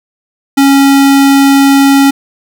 square tone, 276 Hz, C#4, 7 cents flat, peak -4 dBFS, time 0.57-2.11 s, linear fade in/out 10 ms, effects none

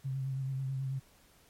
sine tone with vibrato, 133.7 Hz, C3, 38 cents sharp, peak -32 dBFS, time 0.04-1 s, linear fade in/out 20 ms, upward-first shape triangle, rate 9.2 Hz, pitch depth 39 cents each way, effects pink hiss -63 dBFS RMS until 1.49 s + MP3 64 kbps

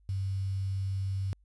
sine tone with quantisation, 96.6 Hz, G2, 25 cents flat, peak -29 dBFS, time 0.09-1.33 s, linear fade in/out 0 ms, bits 9, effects added 50 Hz sine -60 dBFS peak until 1.44 s + resampled to 24000 Hz

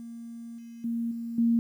sine tone with level steps, 232.4 Hz, A#3, 5 cents flat, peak -38 / -41 / -27 / -32 / -20 dBFS, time 0-1.59 s, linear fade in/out 0 ms, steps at 0.58 / 0.84 / 1.11 / 1.38 s, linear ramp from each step 5 ms, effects 10-bit

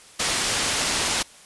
white low-pass noise, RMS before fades -24 dBFS, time 0.19-1.23 s, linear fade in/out 10 ms, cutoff 7400 Hz, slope 12 dB/octave, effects white hiss -48 dBFS RMS until 1.45 s + resampled to 24000 Hz

